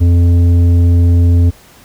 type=tone with tanh clipping; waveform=triangle; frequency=86.5 Hz; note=F2; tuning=16 cents flat; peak=-7 dBFS; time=0-1.51 s; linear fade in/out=20 ms; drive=13 dB; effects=pink hiss -42 dBFS RMS until 1.84 s